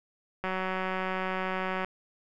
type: click train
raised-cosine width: 0.5 ms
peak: -17 dBFS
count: 264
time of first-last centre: 0.44-1.846 s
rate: 187 Hz
effects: none